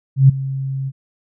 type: tone with ADSR envelope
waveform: sine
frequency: 134.9 Hz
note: C#3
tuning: 47 cents flat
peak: -3 dBFS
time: 0.16-0.92 s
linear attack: 130 ms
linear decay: 11 ms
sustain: -17 dB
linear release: 42 ms
effects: none